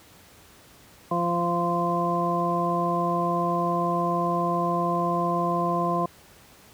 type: harmonic tone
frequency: 172.9 Hz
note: F3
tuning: 17 cents flat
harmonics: 1 / 2 / 3 / 4 / 6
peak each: -28 / -30 / -32 / -28 / -26 dBFS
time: 1.11-6.06 s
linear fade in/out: 5 ms
effects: pink hiss -52 dBFS RMS until 6.73 s + high-pass 60 Hz 12 dB/octave